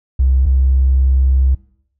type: tone pair in turn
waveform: triangle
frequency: 65.4 / 65.76 Hz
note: C2 / C2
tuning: 0 / +9 cents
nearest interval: unison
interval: 9 cents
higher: second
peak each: -5 dBFS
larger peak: neither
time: 0.19-0.46 / 0.46-1.55 s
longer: second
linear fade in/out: 10 ms
effects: noise-tail reverb RT60 0.7 s tail -25 dB re dry + tanh soft clip ceiling -7 dBFS